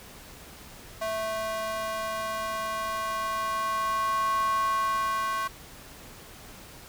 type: tone with high-pass filter sweep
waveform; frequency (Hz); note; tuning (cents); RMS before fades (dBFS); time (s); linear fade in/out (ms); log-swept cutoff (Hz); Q
square; 219.4; A3; -5; -29; 1.01-5.48; 10; 780 to 1200; 7.3
effects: pink hiss -47 dBFS RMS until 6.88 s